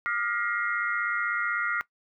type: tone cluster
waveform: sine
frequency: 1200 / 1316 / 1412 / 1913 / 2117 Hz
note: D6 / E6 / F6 / A#6 / C7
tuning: +37 / -3 / +19 / +44 / +20 cents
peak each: -35 / -37 / -28 / -33 / -35 dBFS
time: 0.06-1.81 s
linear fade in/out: 0 ms
effects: noise-tail reverb RT60 0.1 s tail -19 dB re dry